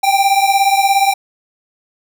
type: beating tone pair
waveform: square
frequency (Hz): 782 / 799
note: G5 / G5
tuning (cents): -4 / +33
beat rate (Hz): 17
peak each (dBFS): -13 / -15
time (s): 0.03-1.14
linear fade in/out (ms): 10
effects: none